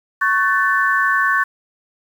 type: chord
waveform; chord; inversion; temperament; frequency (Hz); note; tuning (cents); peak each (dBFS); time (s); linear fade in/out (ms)
sine; F# minor; second; equal with one note detuned; 1108.7 / 1511.9 / 1760; C#6 / F#6 / A6; 0 / +37 / 0; -18; 0.21-1.44; 10
effects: 7-bit